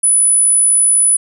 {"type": "tone", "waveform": "sine", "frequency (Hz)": 9956, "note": "D#9", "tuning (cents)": 0, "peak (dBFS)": -8, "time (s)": [0.03, 1.17], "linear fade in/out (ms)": 10, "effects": []}